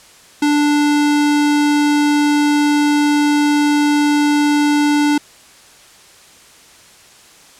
square tone, 293.7 Hz, D4, in tune, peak -12 dBFS, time 0.42-5.18 s, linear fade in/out 5 ms, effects white hiss -44 dBFS RMS until 7.59 s + low-pass 9000 Hz 12 dB/octave

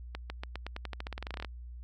accelerating click train, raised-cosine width 0.3 ms, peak -22 dBFS, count 20, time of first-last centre 0.15-1.447 s, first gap 150 ms, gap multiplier 0.9, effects added 60 Hz sine -42 dBFS peak until 1.83 s

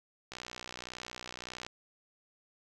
click train, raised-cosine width 0.2 ms, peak -24 dBFS, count 84, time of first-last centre 0.32-1.665 s, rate 61.7 Hz, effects none

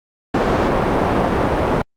white low-pass noise, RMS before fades -17 dBFS, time 0.34-1.82 s, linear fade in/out 5 ms, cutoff 750 Hz, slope 12 dB/octave, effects Opus 48 kbps

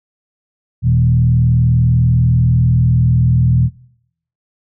sine tone with frequency modulation, 122.1 Hz, B2, 19 cents flat, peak -9 dBFS, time 0.82-3.7 s, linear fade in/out 50 ms, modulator 40.2 Hz, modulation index 0.87, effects noise-tail reverb RT60 0.7 s tail -20 dB re dry

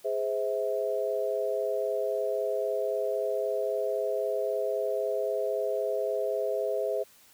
sine chord, Ab augmented, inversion none, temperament just, 415.3 / 519.1 / 648.9 Hz, Ab4 / C5 / E5, 0 / -14 / -27 cents, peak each -31 dBFS, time 0.04-7.04 s, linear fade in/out 20 ms, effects white hiss -58 dBFS RMS until 7.33 s

